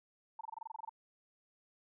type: tone bursts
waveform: sine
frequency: 898 Hz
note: A5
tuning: 35 cents sharp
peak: -40 dBFS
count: 12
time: 0.39-0.894 s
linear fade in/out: 5 ms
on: 20 ms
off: 24 ms
effects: none